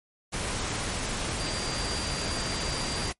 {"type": "tone in noise", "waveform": "sine", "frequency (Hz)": 4737, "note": "D8", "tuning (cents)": 14, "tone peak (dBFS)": -36, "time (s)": [1.39, 3.11], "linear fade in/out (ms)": 20, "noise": "pink", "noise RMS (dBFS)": -31, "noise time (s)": [0.32, 3.13], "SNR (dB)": -8, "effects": ["noise-tail reverb RT60 0.1 s tail -22 dB re dry", "MP3 48 kbps"]}